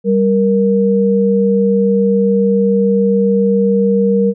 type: tone pair together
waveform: sine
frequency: 196 / 468.9 Hz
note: G3 / A#4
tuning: 0 / +10 cents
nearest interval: octave + minor third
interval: 1510 cents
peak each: -12 dBFS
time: 0.04-4.34 s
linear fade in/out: 50 ms
effects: none